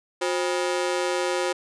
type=ring-modulated tone; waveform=sawtooth; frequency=445.6 Hz; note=A4; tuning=22 cents sharp; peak=-16 dBFS; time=0.21-1.53 s; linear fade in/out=10 ms; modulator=84.2 Hz; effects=resampled to 22050 Hz